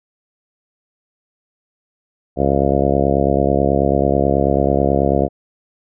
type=harmonic tone; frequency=69.2 Hz; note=C#2; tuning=2 cents flat; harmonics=1 / 2 / 3 / 4 / 5 / 6 / 7 / 8 / 9 / 10; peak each=-22 / -22 / -22 / -22 / -22 / -22 / -22 / -22 / -22 / -22 dBFS; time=2.36-5.29 s; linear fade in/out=50 ms; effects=none